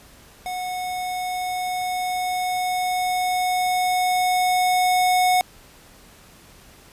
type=tone with level ramp; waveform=square; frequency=732 Hz; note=F#5; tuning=19 cents flat; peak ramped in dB=-27 to -16 dBFS; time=0.46-5.41 s; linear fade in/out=0 ms; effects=pink hiss -49 dBFS RMS until 6.92 s + resampled to 32000 Hz